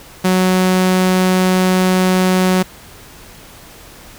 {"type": "tone", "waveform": "sawtooth", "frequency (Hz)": 185, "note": "F#3", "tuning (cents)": 0, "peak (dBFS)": -7, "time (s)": [0.24, 2.63], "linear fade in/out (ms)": 10, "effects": ["pink hiss -39 dBFS RMS until 4.18 s"]}